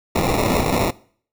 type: noise with sample-and-hold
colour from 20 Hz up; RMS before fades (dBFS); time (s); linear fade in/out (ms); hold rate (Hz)
violet; -19; 0.15-0.91; 10; 1575
effects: noise-tail reverb RT60 0.5 s tail -21 dB re dry